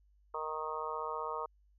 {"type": "harmonic tone", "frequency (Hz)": 155.7, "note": "D#3", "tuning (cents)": 2, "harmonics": [3, 4, 5, 6, 7, 8], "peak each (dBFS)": [-42, -45, -49, -41, -41, -42], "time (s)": [0.34, 1.46], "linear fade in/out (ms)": 5, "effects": ["added 50 Hz sine -64 dBFS peak until 1.78 s"]}